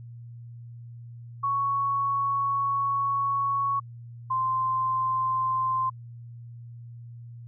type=tone pair in turn; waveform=sine; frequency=1111 / 1042.7 Hz; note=C#6 / C6; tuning=+4 / -6 cents; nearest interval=minor second; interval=110 cents; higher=first; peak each=-23 dBFS; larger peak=neither; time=1.43-3.8 / 4.3-5.9 s; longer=first; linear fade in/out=10 ms; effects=added 118 Hz sine -40 dBFS peak until 7.47 s